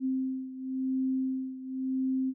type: beating tone pair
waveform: sine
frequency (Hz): 261.6 / 262.54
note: C4 / C4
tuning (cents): 0 / +6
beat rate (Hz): 0.94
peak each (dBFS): -30 / -34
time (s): 0-2.34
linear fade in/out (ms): 50
effects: none